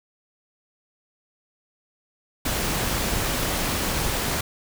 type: noise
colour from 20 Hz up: pink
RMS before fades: -25 dBFS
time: 2.45-4.41 s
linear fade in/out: 5 ms
effects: none